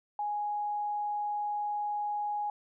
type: tone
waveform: sine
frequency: 830.6 Hz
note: G#5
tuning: in tune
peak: -30 dBFS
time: 0.19-2.5 s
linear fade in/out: 2 ms
effects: none